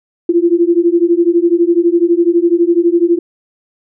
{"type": "beating tone pair", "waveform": "sine", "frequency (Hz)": [337.1, 349.1], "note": ["E4", "F4"], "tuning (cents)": [39, -1], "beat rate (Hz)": 12, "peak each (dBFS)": -11, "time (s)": [0.29, 3.19], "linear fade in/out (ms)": 5, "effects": []}